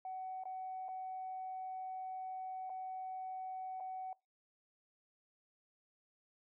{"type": "tone with dropouts", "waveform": "sine", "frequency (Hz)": 751, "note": "F#5", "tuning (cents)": 26, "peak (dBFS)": -40, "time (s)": [0.05, 4.13], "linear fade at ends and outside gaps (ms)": 2, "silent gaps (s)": [[0.437, 0.454], [0.884, 0.888], [2.696, 2.7], [3.801, 3.805]], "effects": ["noise-tail reverb RT60 0.2 s tail -22 dB re dry", "tanh soft clip ceiling -36 dBFS"]}